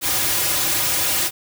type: noise with comb filter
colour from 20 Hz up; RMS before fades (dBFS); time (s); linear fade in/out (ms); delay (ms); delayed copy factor
white; -20; 0.01-1.31; 50; 4.5; -1
effects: none